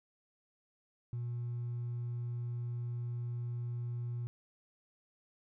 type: tone with hard clipping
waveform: triangle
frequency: 120 Hz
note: B2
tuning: 49 cents flat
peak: -35 dBFS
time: 1.13-4.27 s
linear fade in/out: 0 ms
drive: 2 dB
effects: none